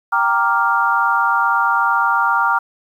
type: chord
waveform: sine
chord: G minor seventh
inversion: none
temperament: equal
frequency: 784 / 932.3 / 1174.7 / 1396.9 Hz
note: G5 / Bb5 / D6 / F6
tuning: 0 / 0 / 0 / 0 cents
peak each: -22 / -18 / -19 / -17 dBFS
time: 0.12-2.59 s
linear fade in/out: 10 ms
effects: 8-bit